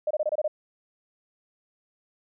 sine tone bursts, 609 Hz, D#5, 37 cents flat, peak -22 dBFS, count 7, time 0.07-0.479 s, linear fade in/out 5 ms, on 37 ms, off 25 ms, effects none

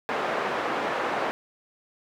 pink band-pass noise, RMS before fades -28 dBFS, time 0.09-1.31 s, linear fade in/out 0 ms, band 450 to 1600 Hz, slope 12 dB/octave, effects none

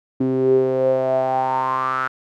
sawtooth tone with band-pass filter sweep, 130.6 Hz, C3, 3 cents flat, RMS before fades -19 dBFS, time 0.2-2.08 s, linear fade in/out 10 ms, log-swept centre 300 to 1400 Hz, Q 8.8, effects none

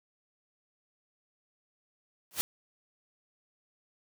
white noise with exponential growth, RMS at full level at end -25 dBFS, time 2.31-2.41 s, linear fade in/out 0 ms, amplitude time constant 21 ms, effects none

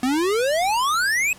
square exponential sweep, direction up, 244.2 to 2603 Hz, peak -19 dBFS, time 0.03-1.33 s, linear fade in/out 2 ms, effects pink hiss -46 dBFS RMS until 1.38 s + low-pass 12000 Hz 12 dB/octave

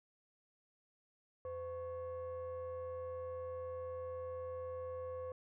sine tone with frequency modulation, 510 Hz, C5, 44 cents flat, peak -40 dBFS, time 1.45-5.32 s, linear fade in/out 2 ms, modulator 596 Hz, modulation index 0.55, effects tanh soft clip ceiling -36 dBFS

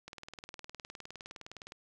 click train, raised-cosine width 0.2 ms, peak -28 dBFS, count 33, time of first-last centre 0.08-1.721 s, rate 19.5 Hz, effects none

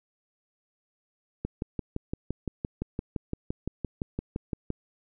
click train, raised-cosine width 3 ms, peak -17 dBFS, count 20, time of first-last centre 1.45-4.703 s, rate 5.84 Hz, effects none

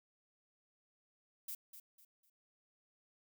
violet noise with echo, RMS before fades -44 dBFS, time 1.48-1.55 s, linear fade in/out 5 ms, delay 250 ms, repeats 3, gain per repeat -10 dB, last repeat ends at 2.3 s, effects none

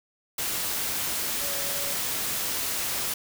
sine tone in noise, 564 Hz, C#5, 30 cents sharp, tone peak -39 dBFS, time 1.41-1.93 s, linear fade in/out 5 ms, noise white, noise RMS -29 dBFS, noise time 0.38-3.14 s, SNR -13 dB, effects none

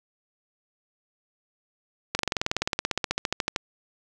slowing click train, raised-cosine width 0.2 ms, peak -7 dBFS, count 25, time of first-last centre 2.15-3.561 s, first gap 41 ms, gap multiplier 1.03, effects none

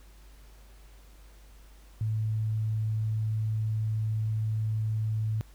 sine tone, 109.2 Hz, A2, 13 cents flat, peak -26 dBFS, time 2.01-5.41 s, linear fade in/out 0 ms, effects added 50 Hz sine -50 dBFS peak until 5.54 s + pink hiss -60 dBFS RMS until 5.54 s

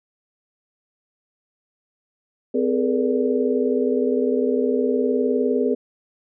sine tone cluster, 255.5 / 416.3 / 435.8 / 476.2 / 589 Hz, C4 / G#4 / A4 / A#4 / D5, -41 / +4 / -17 / +37 / +5 cents, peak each -22 / -22 / -29 / -23 / -31 dBFS, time 2.54-5.75 s, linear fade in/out 10 ms, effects none

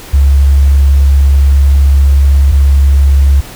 sine tone pair in turn, 69.3 / 69.3 Hz, C#2 / C#2, 0 / 0 cents, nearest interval unison, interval 0 cents, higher neither, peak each -3 dBFS, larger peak neither, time 0.13-2.52 / 2.52-3.41 s, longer first, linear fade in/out 10 ms, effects pink hiss -30 dBFS RMS until 3.55 s

